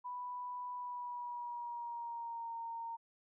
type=tone with pitch glide; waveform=sine; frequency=988 to 921.8 Hz; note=B5 to A#5; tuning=0 to -20 cents; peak=-40 dBFS; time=0.04-2.97 s; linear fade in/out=20 ms; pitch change=-120 cents; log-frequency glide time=0.74-2.54 s; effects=none